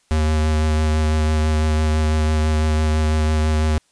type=tone with vibrato; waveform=square; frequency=77.5 Hz; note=D#2; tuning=6 cents flat; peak=-16 dBFS; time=0.11-3.78 s; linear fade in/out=0 ms; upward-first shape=sine; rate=6 Hz; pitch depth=14 cents each way; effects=white hiss -61 dBFS RMS until 3.91 s + resampled to 22050 Hz